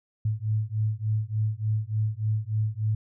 sine beating tone pair, 106.5 / 109.9 Hz, G#2 / A2, +44 / -2 cents, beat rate 3.4 Hz, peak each -27 dBFS, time 0.25-2.95 s, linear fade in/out 5 ms, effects none

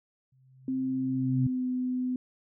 sine tone with exponential growth, 130.81 Hz, C3, in tune, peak -22 dBFS, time 0.32-1.47 s, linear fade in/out 5 ms, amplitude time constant 250 ms
sine tone with pitch glide, 261.6 to 252.7 Hz, C4 to B3, 0 to +40 cents, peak -27 dBFS, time 0.68-2.16 s, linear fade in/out 2 ms, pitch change -60 cents, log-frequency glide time 1.17-1.67 s
effects none

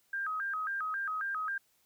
sine tone with vibrato, 1420 Hz, F6, 28 cents sharp, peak -32 dBFS, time 0.13-1.58 s, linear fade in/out 5 ms, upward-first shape square, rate 3.7 Hz, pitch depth 200 cents each way, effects white hiss -71 dBFS RMS until 1.85 s

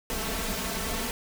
pink noise with comb filter, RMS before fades -31 dBFS, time 0.1-1.11 s, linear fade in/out 0 ms, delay 4.5 ms, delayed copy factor +1, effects none

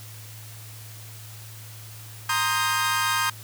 sawtooth chord, C minor seventh, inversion third, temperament equal with one note detuned, 932.3 / 1046.5 / 1244.5 / 1589.9 Hz, Bb5 / C6 / Eb6 / G6, 0 / 0 / 0 / +24 cents, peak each -25 / -25 / -23 / -23 dBFS, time 2.29-3.3 s, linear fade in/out 5 ms, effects added 109 Hz sine -41 dBFS peak until 3.43 s + white hiss -45 dBFS RMS until 3.43 s

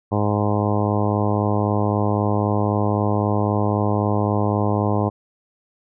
harmonic tone, 103.83 Hz, G#2, in tune, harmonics 1 / 2 / 3 / 4 / 5 / 6 / 7 / 8 / 9 / 10, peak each -21 / -24 / -26 / -27 / -28 / -29 / -29 / -30 / -31 / -31 dBFS, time 0.11-5.1 s, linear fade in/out 20 ms, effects none

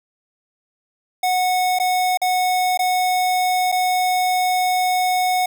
square tone with dropouts, 734 Hz, F#5, 14 cents flat, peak -17 dBFS, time 1.23-5.46 s, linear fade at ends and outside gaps 5 ms, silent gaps 1.788-1.798 / 2.174-2.216 / 2.775-2.791 / 3.718-3.723 s, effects none

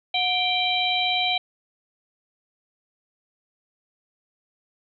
harmonic tone with a mistuned harmonic, 784 Hz, G5, in tune, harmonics 1 / 3 / 4 / 5, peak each -26 / -26 / -26 / -26 dBFS, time 0.14-1.38 s, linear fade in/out 5 ms, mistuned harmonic 1, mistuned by -130 cents, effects none

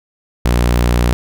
sawtooth tone, 59.9 Hz, A#1, 48 cents sharp, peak -7 dBFS, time 0.45-1.13 s, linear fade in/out 0 ms, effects none

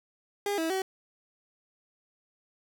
30% pulse tone with pitch steps, 406 / 324.7 / 380.2 Hz, G#4 / E4 / F#4, -39 / -26 / +47 cents, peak -25 dBFS, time 0.46-0.82 s, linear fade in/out 2 ms, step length 120 ms, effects none

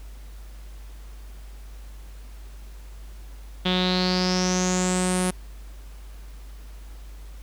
sawtooth tone with low-pass filter sweep, 182.8 Hz, F#3, 21 cents flat, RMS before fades -23 dBFS, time 3.65-5.31 s, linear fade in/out 10 ms, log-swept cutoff 3400 to 10000 Hz, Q 8.1, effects added 50 Hz sine -38 dBFS peak until 7.42 s + pink hiss -53 dBFS RMS until 7.42 s

